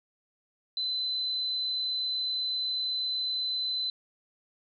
sine tone, 4033 Hz, B7, 36 cents sharp, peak -28 dBFS, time 0.77-3.9 s, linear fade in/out 2 ms, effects none

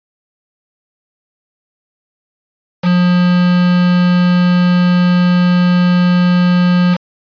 triangle tone with quantisation, 178.1 Hz, F3, 34 cents sharp, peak -6 dBFS, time 2.82-6.98 s, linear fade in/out 50 ms, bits 3, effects resampled to 11025 Hz

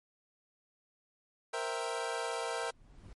25% pulse chord, C dominant seventh, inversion third, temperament equal, 466.2 / 523.3 / 659.3 / 784 Hz, Bb4 / C5 / E5 / G5, 0 / 0 / 0 / 0 cents, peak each -34 / -38 / -36 / -38 dBFS, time 1.53-2.71 s, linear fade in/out 10 ms
brown noise with exponential growth, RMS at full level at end -48 dBFS, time 2.16-3.13 s, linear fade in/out 1 ms, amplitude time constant 210 ms
effects MP3 48 kbps

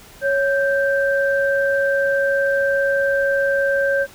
sine tone pair together, 554.4 / 1568.1 Hz, C#5 / G6, 0 / 0 cents, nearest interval octave + tritone, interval 1800 cents, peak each -17 / -20 dBFS, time 0.21-4.07 s, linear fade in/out 50 ms, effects pink hiss -44 dBFS RMS until 4.14 s

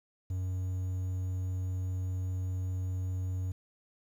triangle tone, 92.5 Hz, F#2, in tune, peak -29 dBFS, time 0.3-3.52 s, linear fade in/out 5 ms, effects 10-bit

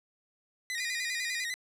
sawtooth tone with vibrato, 1940 Hz, B6, 31 cents flat, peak -29 dBFS, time 0.7-1.54 s, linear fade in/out 0 ms, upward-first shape square, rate 10 Hz, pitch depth 62 cents each way
20% pulse tone, 2428 Hz, D#7, 43 cents flat, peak -32 dBFS, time 0.78-1.44 s, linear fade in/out 0 ms
effects low-pass 11000 Hz 12 dB/octave

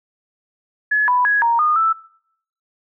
sine tone with pitch steps, 1702 / 991 / 1667 / 933 / 1225 / 1321 Hz, G#6 / B5 / G#6 / A#5 / D#6 / E6, +42 / +6 / +6 / +1 / -27 / +3 cents, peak -13 dBFS, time 0.91-1.93 s, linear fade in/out 10 ms, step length 170 ms, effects noise-tail reverb RT60 0.7 s tail -23 dB re dry

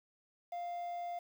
triangle tone with quantisation, 698.5 Hz, F5, in tune, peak -36 dBFS, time 0.52-1.19 s, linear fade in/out 5 ms, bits 10, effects none

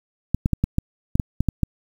clicks, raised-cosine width 5 ms, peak -6 dBFS, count 10, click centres 0.346 / 0.459 / 0.533 / 0.64 / 0.784 / 1.155 / 1.198 / 1.406 / 1.487 / 1.633 s, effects 7-bit

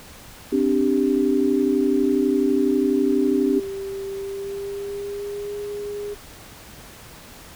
sine chord, C suspended second, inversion none, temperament equal, 261.6 / 293.7 / 392 Hz, C4 / D4 / G4, 0 / 0 / 0 cents, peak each -21 dBFS, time 0.52-3.6 s, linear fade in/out 10 ms
sine tone with pitch glide, 391.4 to 410.6 Hz, G4 to G#4, -3 to -20 cents, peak -27 dBFS, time 3.54-6.15 s, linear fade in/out 20 ms, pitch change +83 cents, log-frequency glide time 4.11-5.6 s
effects pink hiss -43 dBFS RMS until 7.55 s

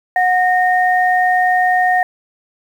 sine tone pair together, 731.8 / 1844 Hz, F#5 / A#6, -19 / -19 cents, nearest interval octave + major third, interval 1600 cents, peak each -12 / -16 dBFS, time 0.16-2.03 s, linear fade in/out 2 ms, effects 7-bit

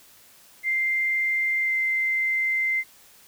sine tone with pitch glide, 2093 to 2080 Hz, C7 to C7, 0 to -11 cents, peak -21 dBFS, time 0.63-2.84 s, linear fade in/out 50 ms, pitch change -11 cents, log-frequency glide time 1.61-1.73 s, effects white hiss -53 dBFS RMS until 3.27 s

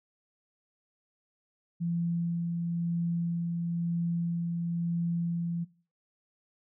sine tone with tremolo, 170.1 Hz, F3, 45 cents flat, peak -27 dBFS, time 1.8-5.65 s, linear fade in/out 20 ms, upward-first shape sine, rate 1 Hz, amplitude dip 25%, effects noise-tail reverb RT60 0.4 s tail -20 dB re dry

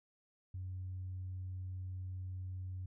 sine tone, 92.5 Hz, F#2, in tune, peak -39 dBFS, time 0.54-2.86 s, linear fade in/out 5 ms, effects tanh soft clip ceiling -36 dBFS

